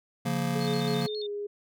square chord, Bb minor, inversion first, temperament just, 139.85 / 174.81 / 233.1 Hz, Db3 / F3 / Bb3, +16 / +2 / 0 cents, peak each -32 dBFS, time 0.25-1.07 s, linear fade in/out 10 ms
sine tone with pitch glide, 424.5 to 410.5 Hz, G#4 to G#4, +38 to -20 cents, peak -31 dBFS, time 0.55-1.47 s, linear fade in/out 10 ms, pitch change -58 cents, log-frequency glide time 1.17-1.29 s
sine tone with vibrato, 3950 Hz, B7, in tune, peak -37 dBFS, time 0.6-1.27 s, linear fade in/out 10 ms, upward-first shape square, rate 7.3 Hz, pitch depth 150 cents each way
effects none

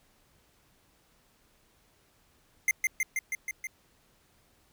square tone with echo, 2093 Hz, C7, in tune, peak -22 dBFS, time 2.68-2.71 s, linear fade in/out 2 ms, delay 160 ms, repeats 6, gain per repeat -2 dB, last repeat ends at 3.67 s, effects pink hiss -66 dBFS RMS until 4.72 s

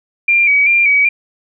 sine tone with vibrato, 2327 Hz, D7, 17 cents flat, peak -8 dBFS, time 0.28-1.09 s, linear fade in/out 5 ms, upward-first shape square, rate 2.6 Hz, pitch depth 43 cents each way, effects none

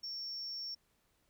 sine tone, 5470 Hz, F8, 37 cents flat, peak -38 dBFS, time 0.03-0.75 s, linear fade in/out 10 ms, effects tanh soft clip ceiling -36 dBFS + pink hiss -75 dBFS RMS until 1.29 s

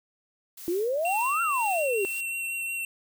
blue noise with tremolo, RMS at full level -41 dBFS, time 0.57-2.21 s, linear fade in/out 5 ms, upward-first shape sine, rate 2 Hz, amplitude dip 70%
sine exponential two-way sweep, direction up then down, 329.6 to 1400 to 374.7 Hz, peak -24 dBFS, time 0.68-2.05 s, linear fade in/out 0 ms, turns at 1.42 s
square tone with vibrato, 2724 Hz, F7, 44 cents flat, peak -30 dBFS, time 1.05-2.85 s, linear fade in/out 2 ms, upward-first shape triangle, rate 5.5 Hz, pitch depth 16 cents each way
effects none

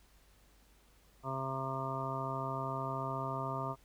harmonic tone, 133.5 Hz, C3, 35 cents sharp, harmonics 1 / 2 / 3 / 4 / 5 / 7 / 8 / 9, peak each -40 / -46 / -46 / -49 / -42 / -42 / -45 / -41 dBFS, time 1.23-3.76 s, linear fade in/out 50 ms, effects added 50 Hz sine -64 dBFS peak until 3.84 s + pink hiss -67 dBFS RMS until 3.84 s

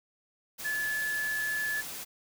sine tone in noise, 1723 Hz, A6, 37 cents flat, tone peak -29 dBFS, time 0.64-1.82 s, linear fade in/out 20 ms, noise white, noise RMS -40 dBFS, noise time 0.58-2.05 s, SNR +8 dB, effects none

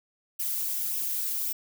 violet noise with flanger, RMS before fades -30 dBFS, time 0.39-1.53 s, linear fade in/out 10 ms, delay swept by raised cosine 0.34 to 2.64 ms, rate 1.8 Hz, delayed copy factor +0.5, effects none

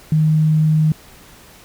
sine tone, 155.56 Hz, D#3, in tune, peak -11 dBFS, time 0.12-0.92 s, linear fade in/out 2 ms, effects pink hiss -44 dBFS RMS until 1.64 s

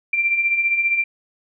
sine beating tone pair, 2349 / 2364 Hz, D7 / D7, 0 / +11 cents, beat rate 15 Hz, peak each -25 / -17 dBFS, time 0.13-1.04 s, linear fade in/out 5 ms, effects none

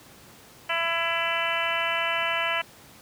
harmonic tone, 333.9 Hz, E4, 22 cents sharp, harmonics 2 / 3 / 4 / 5 / 6 / 7 / 8 / 9, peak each -32 / -32 / -32 / -32 / -32 / -32 / -32 / -32 dBFS, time 0.69-2.62 s, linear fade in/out 10 ms, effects pink hiss -50 dBFS RMS until 3.01 s + high-pass 80 Hz 12 dB/octave

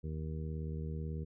harmonic tone, 78.2 Hz, D#2, 9 cents sharp, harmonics 1 / 2 / 3 / 4 / 5 / 6, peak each -39 / -40 / -49 / -55 / -50 / -51 dBFS, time 0.03-1.25 s, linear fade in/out 20 ms, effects none

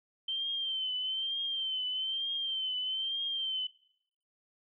sine tone with vibrato, 3115 Hz, G7, 12 cents flat, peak -31 dBFS, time 0.28-3.67 s, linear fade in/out 5 ms, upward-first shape triangle, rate 1.1 Hz, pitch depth 71 cents each way, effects noise-tail reverb RT60 0.7 s tail -21 dB re dry

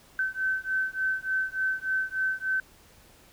sine beating tone pair, 1533 / 1536.4 Hz, G6 / G6, -39 / -35 cents, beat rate 3.4 Hz, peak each -29 dBFS, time 0.19-2.6 s, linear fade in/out 2 ms, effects pink hiss -56 dBFS RMS until 3.32 s

